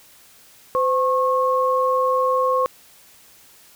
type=tone pair together; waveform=sine; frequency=513 / 1087.9 Hz; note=C5 / C#6; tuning=-34 / -33 cents; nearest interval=octave + minor second; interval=1301 cents; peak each=-19 dBFS; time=0.75-2.66 s; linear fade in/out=0 ms; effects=white hiss -50 dBFS RMS until 3.75 s